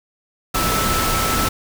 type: tone in noise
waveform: sine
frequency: 1316 Hz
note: E6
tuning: 3 cents flat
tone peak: -22 dBFS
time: 0.54-1.49 s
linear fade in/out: 10 ms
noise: pink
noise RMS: -20 dBFS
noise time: 0.54-1.49 s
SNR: -5 dB
effects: none